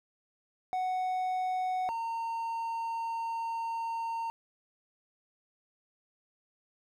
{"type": "tone pair in turn", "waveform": "triangle", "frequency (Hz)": [741, 915.6], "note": ["F#5", "A#5"], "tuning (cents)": [2, -31], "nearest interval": "major third", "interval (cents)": 367, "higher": "second", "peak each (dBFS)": [-27, -30], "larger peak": "first", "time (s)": [[0.73, 1.89], [1.89, 4.3]], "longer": "second", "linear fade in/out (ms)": 0, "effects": []}